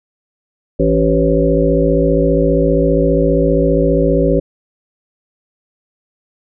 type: harmonic tone with a mistuned harmonic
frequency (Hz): 55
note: A1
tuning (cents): 0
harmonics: 1 / 3 / 5 / 7 / 9 / 10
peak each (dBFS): -17 / -17 / -17 / -17 / -17 / -17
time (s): 0.79-4.4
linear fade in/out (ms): 10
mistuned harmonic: 5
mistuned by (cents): +23
effects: none